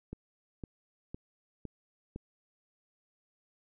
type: click train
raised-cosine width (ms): 3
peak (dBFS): -27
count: 5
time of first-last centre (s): 0.13-2.16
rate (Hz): 1.97
effects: none